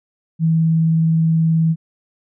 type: tone with vibrato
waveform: sine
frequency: 162.2 Hz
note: E3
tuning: 28 cents flat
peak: -12 dBFS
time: 0.39-1.76 s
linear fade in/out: 50 ms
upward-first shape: sine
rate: 19 Hz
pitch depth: 9 cents each way
effects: none